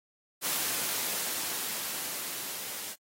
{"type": "noise with level ramp", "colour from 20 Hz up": "white", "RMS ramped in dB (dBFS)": [-30, -39], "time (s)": [0.41, 2.96], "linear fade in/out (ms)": 50, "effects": ["high-pass 150 Hz 12 dB/octave", "AAC 48 kbps"]}